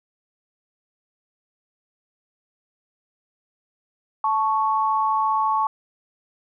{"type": "tone pair together", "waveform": "sine", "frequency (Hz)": [874.4, 1108.7], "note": ["A5", "C#6"], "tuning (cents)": [-11, 0], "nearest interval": "major third", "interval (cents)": 411, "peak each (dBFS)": -21, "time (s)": [4.24, 5.67], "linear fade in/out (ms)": 2, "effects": []}